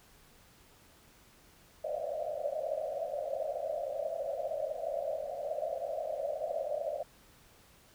pink band-pass noise, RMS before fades -36 dBFS, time 1.84-7.03 s, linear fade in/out 5 ms, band 540 to 680 Hz, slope 96 dB/octave, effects pink hiss -61 dBFS RMS until 7.94 s

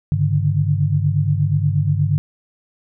sine tone cluster, 100.4 / 142.5 / 150.9 Hz, G2 / C#3 / D3, +42 / +48 / +47 cents, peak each -19 dBFS, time 0.12-2.18 s, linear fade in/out 0 ms, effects none

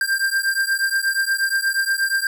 square beating tone pair, 1583 / 1591.4 Hz, G6 / G6, +17 / +26 cents, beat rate 8.4 Hz, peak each -22 dBFS, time 0.01-2.27 s, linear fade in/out 2 ms, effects none

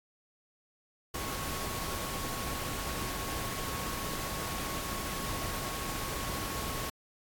sine tone in noise, 1100 Hz, C#6, 14 cents flat, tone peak -43 dBFS, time 1.14-6.9 s, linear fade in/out 5 ms, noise pink, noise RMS -37 dBFS, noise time 1.14-6.9 s, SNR -9 dB, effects AAC 64 kbps

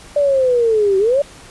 sine linear two-way sweep, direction down then up, 588 to 377.2 to 588 Hz, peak -11 dBFS, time 0.16-1.22 s, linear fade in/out 5 ms, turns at 0.98 s, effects pink hiss -40 dBFS RMS until 1.5 s + resampled to 24000 Hz

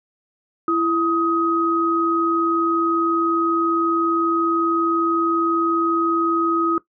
sine tone pair together, 333.4 / 1258.8 Hz, E4 / D#6, +20 / +20 cents, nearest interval octave + major seventh, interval 2300 cents, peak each -19 dBFS, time 0.68-6.78 s, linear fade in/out 2 ms, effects noise-tail reverb RT60 0.1 s tail -17 dB re dry

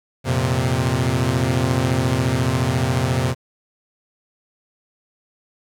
sawtooth chord, F suspended fourth, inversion none, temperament equal, 87.31 / 116.54 / 130.81 Hz, F2 / Bb2 / C3, 0 / 0 / 0 cents, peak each -21 / -18 / -16 dBFS, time 0.24-3.35 s, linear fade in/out 50 ms, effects low-pass 11000 Hz 12 dB/octave + 8-bit

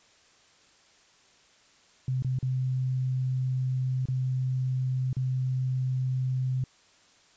sine tone with dropouts, 129.1 Hz, C3, 23 cents flat, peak -25 dBFS, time 2.08-6.64 s, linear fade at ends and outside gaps 2 ms, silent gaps 2.223-2.246 / 2.388-2.427 / 4.056-4.085 / 5.13-5.167 s, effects white hiss -60 dBFS RMS until 7.36 s + resampled to 16000 Hz

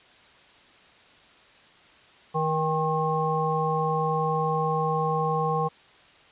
harmonic tone with a mistuned harmonic, 158.2 Hz, D#3, 29 cents sharp, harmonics 1 / 3 / 5 / 7, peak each -28 / -28 / -28 / -28 dBFS, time 2.34-5.69 s, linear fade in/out 20 ms, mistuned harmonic 7, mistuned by -45 cents, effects white hiss -54 dBFS RMS until 6.31 s + resampled to 8000 Hz

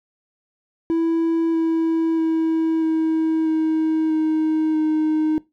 triangle tone with pitch steps, 329.6 / 326.4 / 323.2 / 320 / 316.9 / 313.8 / 310.7 Hz, E4 / E4 / E4 / D#4 / D#4 / D#4 / D#4, 0 / -17 / -34 / +49 / +32 / +15 / -2 cents, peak -14 dBFS, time 0.9-5.38 s, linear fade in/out 0 ms, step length 640 ms, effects noise-tail reverb RT60 0.2 s tail -21 dB re dry + tanh soft clip ceiling -10 dBFS

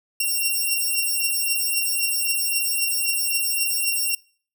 5% pulse beating tone pair, 2747 / 2750.8 Hz, F7 / F7, -29 / -27 cents, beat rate 3.8 Hz, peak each -15 / -14 dBFS, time 0.2-4.15 s, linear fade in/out 5 ms, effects noise-tail reverb RT60 0.5 s tail -25 dB re dry

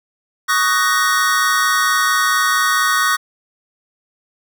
square chord, D# minor seventh, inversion third, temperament just, 1120.1 / 1244.5 / 1493.4 / 1866.8 Hz, C#6 / D#6 / F#6 / A#6, +18 / 0 / +16 / +2 cents, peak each -20 dBFS, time 0.48-3.17 s, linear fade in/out 20 ms, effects none

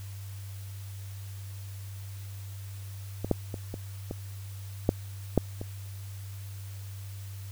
clicks, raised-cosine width 2 ms, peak -18 / -9 / -22 / -22 / -20 / -8 / -7 / -23 dBFS, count 8, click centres 3.246 / 3.313 / 3.542 / 3.741 / 4.111 / 4.891 / 5.377 / 5.614 s, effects added 98 Hz sine -38 dBFS peak until 7.51 s + white hiss -52 dBFS RMS until 7.51 s

